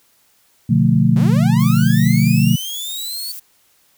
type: chord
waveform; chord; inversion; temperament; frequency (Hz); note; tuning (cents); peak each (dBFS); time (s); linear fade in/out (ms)
sine; B half-diminished seventh; none; just; 123.47 / 148.16 / 177.8 / 222.2; B2 / D3 / F3 / A3; 0 / +16 / +31 / +17; -16; 0.69-2.56; 10
type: linear sweep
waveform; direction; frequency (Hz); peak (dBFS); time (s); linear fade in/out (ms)
sawtooth; up; 151 to 4500; -22; 1.16-3.32; 5
type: noise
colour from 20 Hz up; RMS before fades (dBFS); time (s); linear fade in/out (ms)
violet; -32; 1.59-3.4; 10
effects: white hiss -57 dBFS RMS until 3.97 s